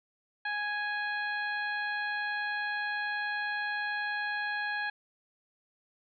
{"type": "harmonic tone", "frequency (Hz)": 830.6, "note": "G#5", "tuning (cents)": 0, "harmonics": [1, 2, 3, 4, 5], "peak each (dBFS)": [-37, -32, -42, -47, -46], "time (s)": [0.45, 4.9], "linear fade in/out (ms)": 5, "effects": []}